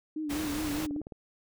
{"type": "tone with vibrato", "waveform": "sine", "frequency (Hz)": 300, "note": "D4", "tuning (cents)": 37, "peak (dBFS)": -31, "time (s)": [0.16, 1.01], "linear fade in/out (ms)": 5, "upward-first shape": "sine", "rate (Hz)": 4.9, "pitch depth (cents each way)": 75}
{"type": "noise", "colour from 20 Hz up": "pink", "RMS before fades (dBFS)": -37, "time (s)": [0.29, 0.87], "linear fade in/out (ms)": 20}
{"type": "click train", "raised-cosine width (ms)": 2, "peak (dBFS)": -28, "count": 8, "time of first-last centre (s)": [0.75, 1.122], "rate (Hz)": 18.8}
{"effects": []}